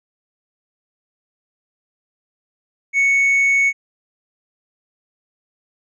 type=tone with tanh clipping; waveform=sine; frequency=2217 Hz; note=C#7; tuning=in tune; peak=-13 dBFS; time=2.93-3.73 s; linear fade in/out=50 ms; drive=2 dB; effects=none